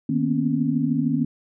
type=tone cluster; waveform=sine; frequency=155.2 / 234.9 / 248.2 / 274.7 Hz; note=D#3 / A#3 / B3 / C#4; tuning=-4 / +13 / +9 / -16 cents; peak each=-25 / -25 / -25 / -24 dBFS; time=0.09-1.25 s; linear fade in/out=5 ms; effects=none